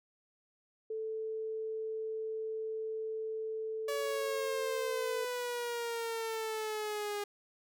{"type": "tone with pitch glide", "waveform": "sine", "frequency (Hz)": [440, 450], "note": ["A4", "A4"], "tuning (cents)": [0, 39], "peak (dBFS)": -35, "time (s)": [0.9, 5.25], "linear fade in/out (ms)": 5, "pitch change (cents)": 39, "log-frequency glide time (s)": [4.1, 4.74]}
{"type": "exponential sweep", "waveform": "sawtooth", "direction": "down", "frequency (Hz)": [570, 408.7], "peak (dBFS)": -31, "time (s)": [3.88, 7.24], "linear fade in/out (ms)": 5}
{"effects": []}